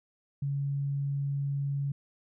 sine tone, 140.3 Hz, C#3, 21 cents sharp, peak -28 dBFS, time 0.42-1.92 s, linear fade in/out 5 ms, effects none

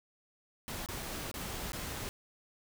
pink noise with dropouts, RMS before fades -40 dBFS, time 0.68-2.09 s, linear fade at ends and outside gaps 0 ms, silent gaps 0.861-0.887 / 1.024-1.027 / 1.314-1.341 / 1.72-1.732 s, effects none

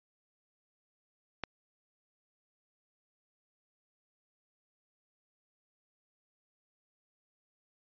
click, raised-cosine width 0.3 ms, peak -18 dBFS, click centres 1.437 s, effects resampled to 11025 Hz

